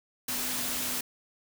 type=tone in noise; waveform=sine; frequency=250 Hz; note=B3; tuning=21 cents sharp; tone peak=-43 dBFS; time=0.28-1.01 s; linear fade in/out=5 ms; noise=white; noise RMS=-32 dBFS; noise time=0.28-1.01 s; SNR=-14 dB; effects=none